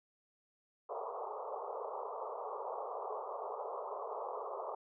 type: band-pass noise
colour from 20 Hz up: pink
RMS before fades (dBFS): -42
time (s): 0.89-4.75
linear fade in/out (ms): 5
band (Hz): 410 to 1200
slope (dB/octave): 96
effects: none